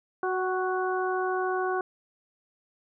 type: harmonic tone with a mistuned harmonic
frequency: 370 Hz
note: F#4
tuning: in tune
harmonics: 1 / 2 / 3 / 4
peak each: -28 / -31 / -33 / -34 dBFS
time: 0.23-1.81 s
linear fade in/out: 2 ms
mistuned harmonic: 2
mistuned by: +18 cents
effects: none